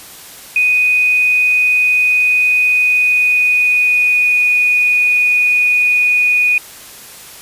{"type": "tone with pitch glide", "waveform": "sine", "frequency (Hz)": [2489, 2470], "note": ["D#7", "D#7"], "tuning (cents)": [0, -13], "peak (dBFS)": -9, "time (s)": [0.56, 6.58], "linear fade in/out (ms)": 2, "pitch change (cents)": -13, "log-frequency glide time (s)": [2.67, 4.45], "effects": ["white hiss -35 dBFS RMS until 7.41 s", "resampled to 32000 Hz"]}